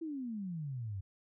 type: exponential sweep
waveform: sine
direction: down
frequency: 336.2 to 92.2 Hz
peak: -37 dBFS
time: 0.01-1.01 s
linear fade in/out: 10 ms
effects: none